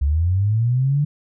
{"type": "linear sweep", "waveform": "sine", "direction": "up", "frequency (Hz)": [67, 149.2], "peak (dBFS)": -15, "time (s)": [0.01, 1.05], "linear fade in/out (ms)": 10, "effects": []}